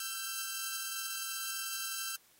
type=tone pair together; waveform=5% pulse; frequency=1341.7 / 1568 Hz; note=E6 / G6; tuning=+30 / 0 cents; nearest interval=minor third; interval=270 cents; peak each=-28 dBFS; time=0-2.16 s; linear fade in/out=2 ms; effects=white hiss -65 dBFS RMS until 2.39 s + AAC 48 kbps